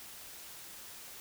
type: silence
effects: white hiss -49 dBFS RMS until 1.2 s